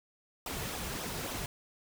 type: noise with flanger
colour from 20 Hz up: pink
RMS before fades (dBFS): -38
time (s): 0.46-1.46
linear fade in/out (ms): 2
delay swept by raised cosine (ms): 0.43 to 3.93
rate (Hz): 3.6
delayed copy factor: -0.6
effects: none